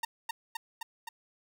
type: tone with echo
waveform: sawtooth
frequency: 920 Hz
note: A#5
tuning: 23 cents flat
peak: -26 dBFS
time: 0.03-0.05 s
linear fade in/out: 5 ms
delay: 260 ms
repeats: 4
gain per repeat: -2 dB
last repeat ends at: 1.09 s
effects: none